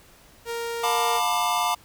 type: tone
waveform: sawtooth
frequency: 466.2 Hz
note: A#4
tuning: in tune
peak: -24 dBFS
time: 0.45-1.21 s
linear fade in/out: 50 ms
type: chord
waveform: square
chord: B half-diminished seventh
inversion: second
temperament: just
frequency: 711.2 / 889 / 987.8 / 1185.3 Hz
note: F5 / A5 / B5 / D6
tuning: +31 / +18 / 0 / +16 cents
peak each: -28 dBFS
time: 0.83-1.75 s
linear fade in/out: 10 ms
effects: pink hiss -53 dBFS RMS until 1.84 s